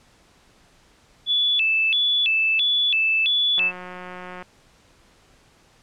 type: tone with vibrato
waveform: sine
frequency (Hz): 3008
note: F#7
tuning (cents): +28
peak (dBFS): -17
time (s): 1.26-3.72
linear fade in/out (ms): 50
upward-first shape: square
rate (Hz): 1.5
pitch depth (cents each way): 230
type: click train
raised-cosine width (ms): 0.5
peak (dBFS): -22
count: 154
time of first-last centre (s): 3.58-4.425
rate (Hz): 181
effects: pink hiss -56 dBFS RMS until 5.82 s + low-pass 8000 Hz 12 dB/octave